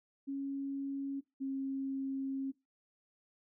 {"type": "tone pair in turn", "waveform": "sine", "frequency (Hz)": [275.7, 269.9], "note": ["C#4", "C#4"], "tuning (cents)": [-9, -46], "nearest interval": "unison", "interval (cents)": 37, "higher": "first", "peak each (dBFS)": [-35, -34], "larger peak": "second", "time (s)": [[0.27, 1.21], [1.4, 2.52]], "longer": "second", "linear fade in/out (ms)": 20, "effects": ["noise-tail reverb RT60 0.2 s tail -17 dB re dry"]}